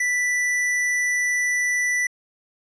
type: tone with hard clipping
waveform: sine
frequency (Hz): 1975.5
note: B6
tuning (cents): 0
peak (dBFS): -21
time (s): 0-2.07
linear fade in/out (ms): 5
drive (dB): 14
effects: resampled to 22050 Hz